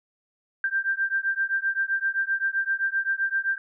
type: beating tone pair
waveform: sine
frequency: 1575 / 1582.7 Hz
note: G6 / G6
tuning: +8 / +16 cents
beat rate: 7.7 Hz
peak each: -26 dBFS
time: 0.64-3.58 s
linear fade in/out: 2 ms
effects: none